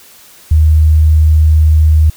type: tone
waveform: sine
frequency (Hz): 77.78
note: D#2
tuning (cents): 0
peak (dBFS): -4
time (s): 0.51-2.1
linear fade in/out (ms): 5
effects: white hiss -40 dBFS RMS until 2.16 s